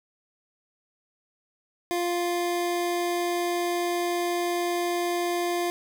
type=tone; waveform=25% pulse; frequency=349.2 Hz; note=F4; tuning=in tune; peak=-21 dBFS; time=1.91-5.7 s; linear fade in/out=0 ms; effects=none